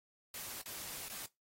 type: noise with dropouts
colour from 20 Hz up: white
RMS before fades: -45 dBFS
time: 0.34-1.26 s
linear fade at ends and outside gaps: 2 ms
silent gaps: 0.616-0.658 / 1.084-1.098 s
effects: noise-tail reverb RT60 0.2 s tail -21 dB re dry + AAC 48 kbps